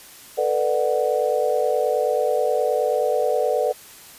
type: chord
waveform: sine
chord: B minor seventh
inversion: third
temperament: just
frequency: 444.5 / 493.9 / 592.7 / 740.8 Hz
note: A4 / B4 / D5 / F#5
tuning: +18 / 0 / +16 / +2 cents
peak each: -24 / -22 / -23 / -26 dBFS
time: 0.37-3.73 s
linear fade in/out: 20 ms
effects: white hiss -44 dBFS RMS until 4.18 s + resampled to 32000 Hz